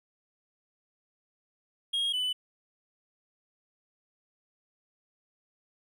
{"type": "tone pair in turn", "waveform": "triangle", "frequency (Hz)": [3264, 2996], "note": ["G#7", "F#7"], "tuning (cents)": [-31, 21], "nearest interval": "minor second", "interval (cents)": 148, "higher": "first", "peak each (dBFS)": [-25, -26], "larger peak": "first", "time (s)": [[1.93, 2.13], [2.13, 2.33]], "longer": "neither", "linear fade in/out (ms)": 10, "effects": []}